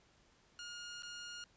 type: tone with dropouts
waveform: 15% pulse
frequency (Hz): 1424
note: F6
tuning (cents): +33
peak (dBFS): -39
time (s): 0.59-1.44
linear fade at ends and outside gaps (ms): 1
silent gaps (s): 1.023-1.032
effects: pink hiss -69 dBFS RMS until 1.56 s + resampled to 16000 Hz